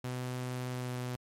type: tone with pitch glide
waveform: sawtooth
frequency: 125.9 to 124.67 Hz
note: B2 to B2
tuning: +34 to +17 cents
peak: -31 dBFS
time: 0.04-1.16 s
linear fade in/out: 5 ms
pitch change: -17 cents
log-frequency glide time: 0.7-0.94 s
effects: MP3 64 kbps